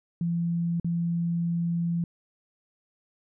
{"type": "tone with dropouts", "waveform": "sine", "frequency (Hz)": 170, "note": "F3", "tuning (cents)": -46, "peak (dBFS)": -24, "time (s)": [0.21, 2.04], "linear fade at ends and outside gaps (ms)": 2, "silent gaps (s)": [0.799, 0.845], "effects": []}